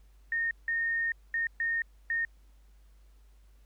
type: tone bursts at uneven times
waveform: sine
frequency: 1839 Hz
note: A#6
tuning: 24 cents flat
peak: -27 dBFS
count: 5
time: 0.32-0.51 / 0.68-1.12 / 1.34-1.47 / 1.6-1.82 / 2.1-2.25 s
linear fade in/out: 2 ms
effects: added 50 Hz sine -55 dBFS peak until 3.65 s + pink hiss -71 dBFS RMS until 3.65 s